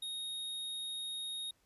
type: tone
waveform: square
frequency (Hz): 3734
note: A#7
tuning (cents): +2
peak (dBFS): -39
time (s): 0.02-1.51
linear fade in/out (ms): 5
effects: pink hiss -73 dBFS RMS until 1.65 s + resampled to 32000 Hz